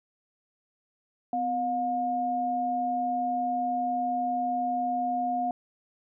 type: tone pair together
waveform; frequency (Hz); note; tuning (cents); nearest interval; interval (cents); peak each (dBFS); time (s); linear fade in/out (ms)
sine; 252.8 / 715; B3 / F5; +41 / +41; octave + tritone; 1800; -33 / -26; 1.33-5.51; 2
effects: none